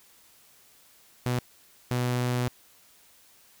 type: tone bursts at uneven times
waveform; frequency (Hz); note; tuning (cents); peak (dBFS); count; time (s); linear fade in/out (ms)
sawtooth; 123.6; B2; +2; -21; 2; 1.26-1.39 / 1.91-2.48; 0
effects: white hiss -58 dBFS RMS until 3.6 s